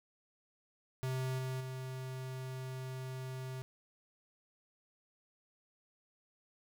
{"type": "tone with level steps", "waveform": "square", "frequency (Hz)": 130.1, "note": "C3", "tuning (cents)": -9, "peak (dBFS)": [-35, -37, -41], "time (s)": [1.03, 3.62], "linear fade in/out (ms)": 0, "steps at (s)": [1.38, 1.6], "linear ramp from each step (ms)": 10, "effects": []}